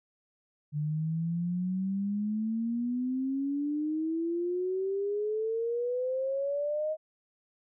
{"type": "exponential sweep", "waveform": "sine", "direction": "up", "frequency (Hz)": [146.83, 630], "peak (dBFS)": -28, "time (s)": [0.72, 6.97], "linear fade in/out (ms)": 50, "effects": []}